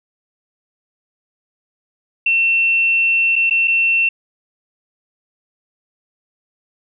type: tone with dropouts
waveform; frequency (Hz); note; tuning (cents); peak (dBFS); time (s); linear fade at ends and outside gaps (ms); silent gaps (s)
sine; 2700; E7; +41; -12; 2.26-4.09; 5; 3.357-3.361 / 3.498-3.508 / 3.675-3.679
effects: none